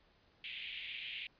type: band-pass noise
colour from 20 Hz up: pink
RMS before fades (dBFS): -45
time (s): 0.44-1.27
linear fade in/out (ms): 2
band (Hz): 2200 to 3400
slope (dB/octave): 48
effects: pink hiss -69 dBFS RMS until 1.39 s + resampled to 11025 Hz